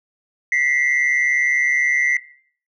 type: tone pair together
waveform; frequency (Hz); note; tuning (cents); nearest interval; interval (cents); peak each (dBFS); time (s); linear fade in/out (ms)
sine; 1949.2 / 2089; B6 / C7; -23 / -3; minor second; 120; -16; 0.52-2.17; 2
effects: noise-tail reverb RT60 0.5 s tail -17 dB re dry + tanh soft clip ceiling -12 dBFS